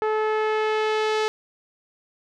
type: tone with low-pass filter sweep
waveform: sawtooth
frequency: 432.3 Hz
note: A4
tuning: 31 cents flat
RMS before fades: -23 dBFS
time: 0.02-1.28 s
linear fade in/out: 0 ms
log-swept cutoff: 1400 to 4800 Hz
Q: 1
effects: none